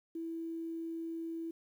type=tone with quantisation; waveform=sine; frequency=329.6 Hz; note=E4; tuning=in tune; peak=-37 dBFS; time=0.15-1.51 s; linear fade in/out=5 ms; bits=11; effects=none